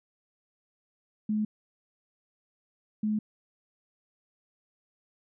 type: tone pair in turn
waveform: sine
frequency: 213.4 / 213.4 Hz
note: G#3 / G#3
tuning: +47 / +47 cents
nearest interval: unison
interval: 0 cents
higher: neither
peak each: -25 dBFS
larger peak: neither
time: 1.29-1.45 / 3.03-3.19 s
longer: neither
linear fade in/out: 5 ms
effects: none